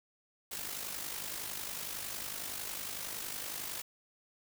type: noise with amplitude modulation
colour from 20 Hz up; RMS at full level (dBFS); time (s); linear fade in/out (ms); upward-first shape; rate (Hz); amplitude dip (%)
white; -38; 0.51-3.82; 10; sine; 50.9; 55
effects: none